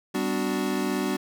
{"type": "chord", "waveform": "square", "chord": "G major seventh", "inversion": "none", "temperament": "equal with one note detuned", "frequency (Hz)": [196, 251.3, 293.7, 370], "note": ["G3", "B3", "D4", "F#4"], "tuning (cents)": [0, 30, 0, 0], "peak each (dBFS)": -31, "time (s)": [0.14, 1.17], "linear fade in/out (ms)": 10, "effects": []}